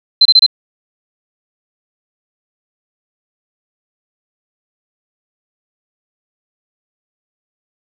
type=tone bursts; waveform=sine; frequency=4090 Hz; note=C8; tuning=40 cents flat; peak=-3 dBFS; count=4; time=0.21-0.464 s; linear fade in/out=5 ms; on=44 ms; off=26 ms; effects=none